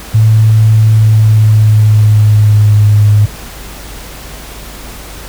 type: tone with pitch glide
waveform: sine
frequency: 109.7 to 104.5 Hz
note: A2 to G#2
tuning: -5 to +11 cents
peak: -3 dBFS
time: 0.14-3.26 s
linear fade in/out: 10 ms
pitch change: -84 cents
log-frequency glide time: 0.9-2.88 s
effects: added 50 Hz sine -29 dBFS peak until 5.28 s + pink hiss -29 dBFS RMS until 5.28 s